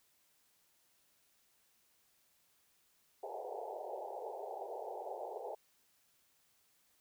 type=band-pass noise; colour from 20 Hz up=white; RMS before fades=-44 dBFS; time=3.23-5.55 s; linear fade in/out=5 ms; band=380 to 870 Hz; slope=96 dB/octave; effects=white hiss -73 dBFS RMS until 7 s